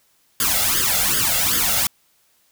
white noise with flanger, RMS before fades -19 dBFS, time 0.4-1.87 s, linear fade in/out 2 ms, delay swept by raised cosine 0.6 to 1.48 ms, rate 2.6 Hz, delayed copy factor +0.95, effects white hiss -61 dBFS RMS until 2.51 s

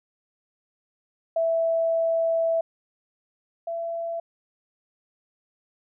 sine tone pair in turn, 659.3 / 670.8 Hz, E5 / E5, 0 / +30 cents, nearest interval unison, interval 30 cents, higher second, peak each -20 / -27 dBFS, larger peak first, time 1.36-2.61 / 3.67-4.2 s, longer first, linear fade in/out 5 ms, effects none

